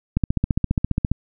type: click train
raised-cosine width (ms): 5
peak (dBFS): -6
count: 15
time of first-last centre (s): 0.17-1.116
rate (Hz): 14.8
effects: none